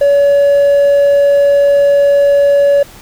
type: tone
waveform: triangle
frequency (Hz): 567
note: C#5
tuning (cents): +39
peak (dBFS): -3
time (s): 0.01-2.83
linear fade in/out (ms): 5
effects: tanh soft clip ceiling 0 dBFS + pink hiss -37 dBFS RMS until 3.01 s